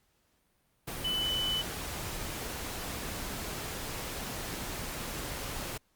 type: tone in noise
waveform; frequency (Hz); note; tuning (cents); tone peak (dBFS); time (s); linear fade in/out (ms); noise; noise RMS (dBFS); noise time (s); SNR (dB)
sine; 3000; F#7; +23; -29; 1.04-1.62; 10; pink; -38; 0.87-5.78; +6
effects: pink hiss -72 dBFS RMS until 5.95 s + Opus 48 kbps